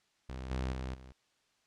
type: tone with level steps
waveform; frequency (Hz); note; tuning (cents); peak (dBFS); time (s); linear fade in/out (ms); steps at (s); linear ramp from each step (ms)
sawtooth; 64.4; C2; -27; -36 / -29 / -33 / -46; 0.29-1.12; 0; 0.5 / 0.72 / 0.94; 10
effects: white hiss -73 dBFS RMS until 1.66 s + low-pass 6000 Hz 12 dB/octave